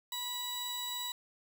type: tone pair together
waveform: sawtooth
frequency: 980 / 3897 Hz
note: B5 / B7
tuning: -14 / -24 cents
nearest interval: 2 octaves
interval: 2390 cents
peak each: -39 / -34 dBFS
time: 0.12-1.12 s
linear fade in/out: 2 ms
effects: none